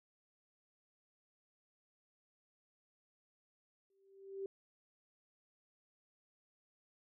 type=tone with exponential growth; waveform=sine; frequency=390 Hz; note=G4; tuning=9 cents flat; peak=-37 dBFS; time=3.9-4.46 s; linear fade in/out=2 ms; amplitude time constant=120 ms; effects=none